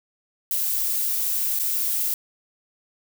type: noise with dropouts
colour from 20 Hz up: violet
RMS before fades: -24 dBFS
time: 0.51-2.14 s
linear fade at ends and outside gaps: 1 ms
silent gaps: 1.59-1.596 s
effects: none